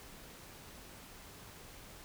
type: silence
effects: pink hiss -53 dBFS RMS until 2.04 s